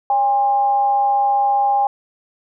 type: tone with amplitude modulation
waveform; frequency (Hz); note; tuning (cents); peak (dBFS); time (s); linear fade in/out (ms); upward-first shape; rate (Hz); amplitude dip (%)
sine; 810; G#5; -43; -11; 0.1-1.87; 2; sine; 245; 45
effects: none